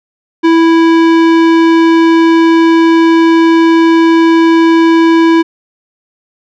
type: tone with tanh clipping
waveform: sine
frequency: 329.6 Hz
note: E4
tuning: in tune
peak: -6 dBFS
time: 0.43-5.43 s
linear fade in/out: 20 ms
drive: 18 dB
effects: none